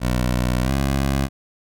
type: tone with pitch glide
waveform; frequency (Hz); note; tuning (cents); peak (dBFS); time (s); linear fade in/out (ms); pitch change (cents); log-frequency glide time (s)
15% pulse; 61.74 to 68.11; B1 to C#2; 0 to -30; -12; 0-1.29; 50; +170; 0.62-0.72
effects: none